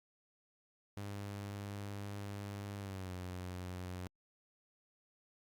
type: tone with pitch glide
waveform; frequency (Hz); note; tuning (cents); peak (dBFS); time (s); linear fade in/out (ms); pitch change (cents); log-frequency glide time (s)
sawtooth; 100.9 to 90.94; G#2 to F#2; -49 to -29; -38; 0.97-4.07; 0; -180; 2.78-3.13
effects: Opus 48 kbps